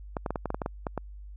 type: clicks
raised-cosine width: 1 ms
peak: -16 dBFS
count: 11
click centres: 0.168 / 0.262 / 0.306 / 0.358 / 0.457 / 0.504 / 0.545 / 0.618 / 0.661 / 0.868 / 0.977 s
effects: added 50 Hz sine -41 dBFS peak until 1.36 s